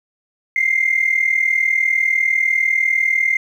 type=tone pair together; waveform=sine; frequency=2079 / 2119 Hz; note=C7 / C7; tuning=-12 / +21 cents; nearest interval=unison; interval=33 cents; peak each=-16 dBFS; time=0.56-3.37 s; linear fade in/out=2 ms; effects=tanh soft clip ceiling -7 dBFS + 8-bit